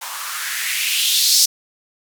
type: noise with band-pass filter sweep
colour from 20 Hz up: violet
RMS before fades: -19 dBFS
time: 0.01-1.46 s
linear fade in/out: 10 ms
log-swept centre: 870 to 5300 Hz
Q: 3.2
effects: none